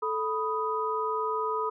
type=tone cluster; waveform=sine; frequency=437.6 / 987 / 1248 Hz; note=A4 / B5 / D#6; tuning=-9 / -1 / +5 cents; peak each=-31 dBFS; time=0.02-1.7 s; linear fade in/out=10 ms; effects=none